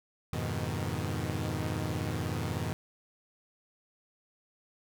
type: chord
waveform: sawtooth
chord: F half-diminished seventh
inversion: none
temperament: equal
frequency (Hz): 87.31 / 103.83 / 123.47 / 155.56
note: F2 / Ab2 / Cb3 / Eb3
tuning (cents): 0 / 0 / 0 / 0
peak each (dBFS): -33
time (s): 0.33-2.73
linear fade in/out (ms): 0
effects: none